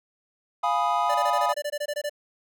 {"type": "chord", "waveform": "triangle", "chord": "F half-diminished seventh", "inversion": "none", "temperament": "equal", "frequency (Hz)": [698.5, 830.6, 987.8, 1244.5], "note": ["F5", "Ab5", "Cb6", "Eb6"], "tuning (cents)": [0, 0, 0, 0], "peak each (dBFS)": -25, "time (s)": [0.63, 1.53], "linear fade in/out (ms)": 10}
{"type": "tone bursts", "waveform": "square", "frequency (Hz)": 587.3, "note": "D5", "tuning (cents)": 0, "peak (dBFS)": -27, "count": 13, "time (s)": [1.09, 2.096], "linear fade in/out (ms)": 10, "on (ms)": 58, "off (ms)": 21}
{"effects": []}